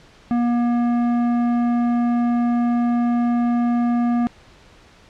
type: tone with tanh clipping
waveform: triangle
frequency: 239 Hz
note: A#3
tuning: 43 cents sharp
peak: -18 dBFS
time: 0.31-4.27 s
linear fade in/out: 0 ms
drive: 16 dB
effects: pink hiss -49 dBFS RMS until 5.09 s + low-pass 5000 Hz 12 dB/octave